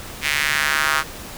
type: tone with high-pass filter sweep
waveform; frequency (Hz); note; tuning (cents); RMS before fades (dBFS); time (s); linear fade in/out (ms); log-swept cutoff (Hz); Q
square; 73.42; D2; 0; -20; 0.21-1.04; 50; 2200 to 1300; 2.6
effects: pink hiss -35 dBFS RMS until 1.37 s